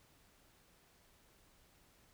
silence, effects pink hiss -68 dBFS RMS until 2.13 s

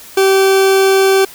40% pulse tone, 386.6 Hz, G4, 24 cents flat, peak -7 dBFS, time 0.17-1.25 s, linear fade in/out 5 ms, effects white hiss -36 dBFS RMS until 1.34 s

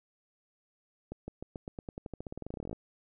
accelerating click train, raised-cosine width 2 ms, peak -26 dBFS, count 26, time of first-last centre 1.12-2.73 s, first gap 160 ms, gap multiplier 0.91, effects none

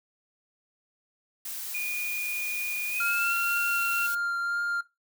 blue noise, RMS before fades -36 dBFS, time 1.45-4.15 s, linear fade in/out 5 ms
sine tone with pitch glide, 2445 to 2729 Hz, D#7 to F7, -31 to -41 cents, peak -28 dBFS, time 1.74-4.07 s, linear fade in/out 10 ms, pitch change +190 cents, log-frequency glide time 2.89-3.34 s
triangle tone with vibrato, 1396.9 Hz, F6, in tune, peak -25 dBFS, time 3-4.81 s, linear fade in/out 5 ms, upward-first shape triangle, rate 2 Hz, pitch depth 13 cents each way
effects noise-tail reverb RT60 0.2 s tail -17 dB re dry

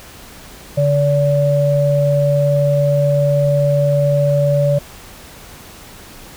sine tone pair together, 143.63 / 575 Hz, D3 / D5, -38 / -37 cents, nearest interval 2 octaves, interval 2401 cents, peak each -14 dBFS, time 0.77-4.79 s, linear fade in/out 10 ms, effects pink hiss -38 dBFS RMS until 6.36 s

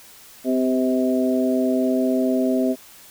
harmonic tone with a mistuned harmonic, 128.5 Hz, C3, 31 cents flat, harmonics 2 / 3 / 4 / 5, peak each -19 / -25 / -29 / -24 dBFS, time 0.44-2.76 s, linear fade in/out 50 ms, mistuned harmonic 3, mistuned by +24 cents, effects white hiss -46 dBFS RMS until 3.1 s

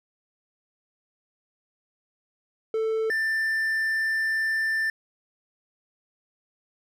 triangle tone pair in turn, 442.6 / 1779.1 Hz, A4 / A6, +10 / +19 cents, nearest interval 2 octaves, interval 2409 cents, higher second, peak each -21 dBFS, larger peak neither, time 2.74-3.1 / 3.1-4.9 s, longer second, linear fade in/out 2 ms, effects none

